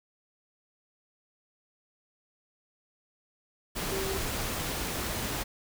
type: tone in noise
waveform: sine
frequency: 386.7 Hz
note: G4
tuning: 24 cents flat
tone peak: -33 dBFS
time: 3.91-4.18 s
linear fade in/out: 20 ms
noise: pink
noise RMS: -33 dBFS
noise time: 3.75-5.44 s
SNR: -3 dB
effects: none